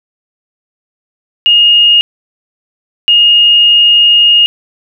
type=tone bursts at uneven times; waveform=sine; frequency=2852 Hz; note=F7; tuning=36 cents sharp; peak=-3 dBFS; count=2; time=1.46-2.01 / 3.08-4.46 s; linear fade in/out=0 ms; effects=none